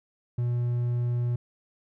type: tone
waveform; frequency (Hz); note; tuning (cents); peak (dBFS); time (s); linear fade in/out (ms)
triangle; 120.9; B2; -36; -22; 0.38-1.36; 5
effects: none